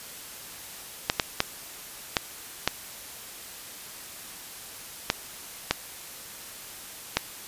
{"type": "clicks", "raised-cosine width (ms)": 0.2, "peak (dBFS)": -3, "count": 8, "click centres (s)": [1.099, 1.198, 1.404, 2.168, 2.676, 5.101, 5.71, 7.17], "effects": ["white hiss -42 dBFS RMS until 7.47 s", "resampled to 32000 Hz"]}